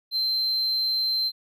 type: tone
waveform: triangle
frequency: 4114 Hz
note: C8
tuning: 30 cents flat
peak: -21 dBFS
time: 0.11-1.32 s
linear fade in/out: 50 ms
effects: none